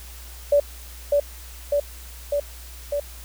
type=tone with echo; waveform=sine; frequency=576 Hz; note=D5; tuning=34 cents flat; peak=-13 dBFS; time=0.52-0.6 s; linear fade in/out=5 ms; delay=600 ms; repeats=4; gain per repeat=-2 dB; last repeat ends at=3 s; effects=added 60 Hz sine -39 dBFS peak until 3.24 s + white hiss -44 dBFS RMS until 3.24 s